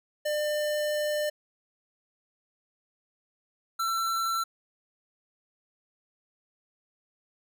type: tone pair in turn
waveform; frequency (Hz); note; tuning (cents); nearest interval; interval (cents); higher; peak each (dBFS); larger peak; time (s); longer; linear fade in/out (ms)
square; 599 / 1344.7; D5 / E6; +34 / +34; octave + major second; 1400; second; -27; neither; 0.25-1.3 / 3.79-4.44; first; 10
effects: none